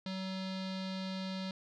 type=tone with low-pass filter; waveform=square; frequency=189.2 Hz; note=F#3; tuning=39 cents sharp; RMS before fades=-39 dBFS; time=0.06-1.51 s; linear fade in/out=2 ms; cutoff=4200 Hz; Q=4.4; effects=none